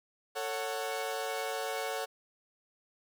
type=chord; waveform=sawtooth; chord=F# minor; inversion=first; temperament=equal with one note detuned; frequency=446.1 / 554.4 / 740 Hz; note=A4 / C#5 / F#5; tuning=+24 / 0 / 0 cents; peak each=-34 dBFS; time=0.35-2.06 s; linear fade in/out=20 ms; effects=none